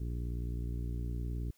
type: harmonic tone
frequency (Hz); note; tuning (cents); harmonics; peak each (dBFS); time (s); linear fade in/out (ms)
59.3; A#1; +30; 1 / 2 / 3 / 4 / 5 / 6 / 7; -35 / -40 / -47 / -51 / -49 / -55 / -55; 0-1.51; 5
effects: white hiss -70 dBFS RMS until 1.57 s